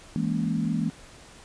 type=chord; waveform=sine; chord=A# half-diminished seventh; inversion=second; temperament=equal; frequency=164.81 / 207.7 / 233.1 / 277.2 Hz; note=E3 / G#3 / A#3 / C#4; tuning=0 / 0 / 0 / 0 cents; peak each=-28 / -29 / -28 / -34 dBFS; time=0.16-0.9 s; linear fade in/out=0 ms; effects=pink hiss -49 dBFS RMS until 1.44 s + resampled to 22050 Hz